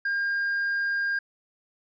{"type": "tone with hard clipping", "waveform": "triangle", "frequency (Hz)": 1609, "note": "G6", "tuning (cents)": 45, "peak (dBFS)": -23, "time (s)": [0.05, 1.19], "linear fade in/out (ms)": 5, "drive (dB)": 1, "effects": ["resampled to 16000 Hz"]}